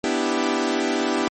sawtooth chord, E minor seventh, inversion second, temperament equal, 246.9 / 293.7 / 329.6 / 392 Hz, B3 / D4 / E4 / G4, 0 / 0 / 0 / 0 cents, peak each -22 dBFS, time 0.04-1.28 s, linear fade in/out 0 ms, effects MP3 32 kbps

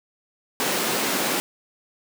pink high-pass noise, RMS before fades -24 dBFS, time 0.6-1.4 s, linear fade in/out 0 ms, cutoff 210 Hz, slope 24 dB/octave, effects none

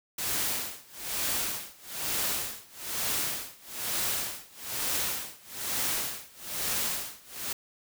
white noise with tremolo, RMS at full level -29 dBFS, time 0.18-7.53 s, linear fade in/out 5 ms, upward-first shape sine, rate 1.1 Hz, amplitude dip 95%, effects none

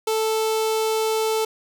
sawtooth tone with notch filter, 440 Hz, A4, in tune, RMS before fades -22 dBFS, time 0.07-1.45 s, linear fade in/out 5 ms, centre 1800 Hz, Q 1.9, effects none

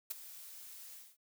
blue noise with ADSR envelope, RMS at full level -36 dBFS, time 0.1-1.17 s, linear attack 11 ms, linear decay 14 ms, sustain -15 dB, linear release 230 ms, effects none

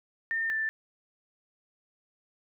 sine tone pair in turn, 1812 / 1769.6 Hz, A#6 / A6, -50 / +9 cents, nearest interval unison, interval 41 cents, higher first, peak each -27 dBFS, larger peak neither, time 0.31-0.5 / 0.5-0.69 s, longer neither, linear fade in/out 0 ms, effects none

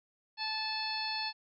harmonic tone, 872 Hz, A5, 16 cents flat, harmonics 1 / 2 / 3 / 4 / 5 / 6, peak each -39 / -43 / -41 / -46 / -36 / -45 dBFS, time 0.37-1.33 s, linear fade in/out 50 ms, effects none

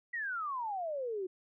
sine exponential sweep, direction down, 1967 to 358.8 Hz, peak -34 dBFS, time 0.13-1.27 s, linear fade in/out 10 ms, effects none

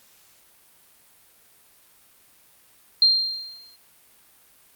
sine tone with exponential decay, 4186 Hz, C8, in tune, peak -11 dBFS, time 3.02-3.76 s, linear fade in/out 2 ms, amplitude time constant 160 ms, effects white hiss -56 dBFS RMS until 4.75 s + Opus 48 kbps

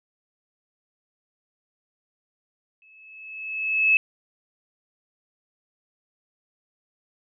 sine tone with exponential growth, 2596 Hz, E7, 27 cents flat, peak -13 dBFS, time 2.82-3.97 s, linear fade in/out 1 ms, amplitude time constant 250 ms, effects none

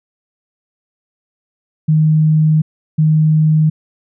sine tone bursts at uneven times, 155.56 Hz, D#3, in tune, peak -8 dBFS, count 2, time 1.88-2.62 / 2.98-3.7 s, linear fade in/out 10 ms, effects none

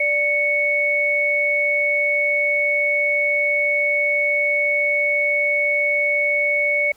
sine tone pair together, 587.3 / 2217 Hz, D5 / C#7, 0 / 0 cents, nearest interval octave + major seventh, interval 2300 cents, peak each -23 / -17 dBFS, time 0-6.92 s, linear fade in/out 5 ms, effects pink hiss -54 dBFS RMS until 6.96 s

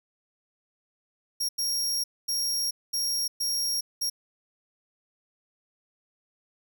sawtooth tone bursts at uneven times, 5588 Hz, F8, in tune, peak -23 dBFS, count 6, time 1.4-1.49 / 1.58-2.04 / 2.28-2.71 / 2.93-3.28 / 3.4-3.81 / 4.01-4.1 s, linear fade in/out 10 ms, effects none

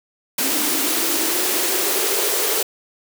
white noise with high-pass filter sweep, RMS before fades -20 dBFS, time 0.38-2.63 s, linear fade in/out 5 ms, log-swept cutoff 270 to 440 Hz, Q 6.2, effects none

